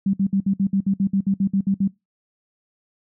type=tone bursts; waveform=sine; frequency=195.2 Hz; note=G3; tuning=7 cents flat; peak=-16 dBFS; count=14; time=0.06-1.877 s; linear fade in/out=5 ms; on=75 ms; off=59 ms; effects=noise-tail reverb RT60 0.2 s tail -22 dB re dry